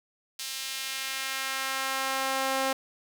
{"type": "tone with high-pass filter sweep", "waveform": "sawtooth", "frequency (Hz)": 266.7, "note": "C4", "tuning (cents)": 33, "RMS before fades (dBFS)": -31, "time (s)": [0.39, 2.73], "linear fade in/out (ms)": 5, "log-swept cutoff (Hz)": [3900, 550], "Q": 0.97, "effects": []}